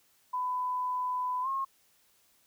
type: tone with pitch glide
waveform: sine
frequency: 1001 to 1079.1 Hz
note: B5 to C#6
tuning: +23 to -47 cents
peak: -29 dBFS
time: 0.33-1.65 s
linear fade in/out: 10 ms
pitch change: +130 cents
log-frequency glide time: 1.42-1.48 s
effects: white hiss -67 dBFS RMS until 2.46 s